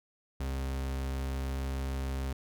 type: tone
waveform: 40% pulse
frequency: 66.7 Hz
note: C2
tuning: 34 cents sharp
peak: -31 dBFS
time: 0.4-2.33 s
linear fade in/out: 5 ms
effects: none